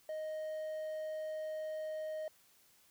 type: tone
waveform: triangle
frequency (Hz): 623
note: D#5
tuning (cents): +2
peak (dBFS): -36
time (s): 0.09-2.28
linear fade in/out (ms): 2
effects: white hiss -67 dBFS RMS until 2.9 s